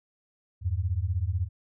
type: beating tone pair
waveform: sine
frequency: 82.41 / 98.41 Hz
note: E2 / G2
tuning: 0 / +7 cents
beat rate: 16 Hz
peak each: -28 dBFS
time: 0.61-1.49 s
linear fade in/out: 50 ms
effects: none